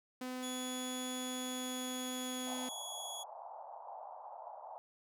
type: tone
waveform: sawtooth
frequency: 253.9 Hz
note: B3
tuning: 48 cents sharp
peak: -36 dBFS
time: 0.21-2.69 s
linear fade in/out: 5 ms
type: tone with pitch glide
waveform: 20% pulse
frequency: 3400 to 3357 Hz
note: G#7 to G#7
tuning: +40 to +18 cents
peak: -37 dBFS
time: 0.42-3.24 s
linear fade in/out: 20 ms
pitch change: -22 cents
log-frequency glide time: 1.15-2.95 s
type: band-pass noise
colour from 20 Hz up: white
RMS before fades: -49 dBFS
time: 2.47-4.78 s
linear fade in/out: 0 ms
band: 650 to 900 Hz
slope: 48 dB/octave
effects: none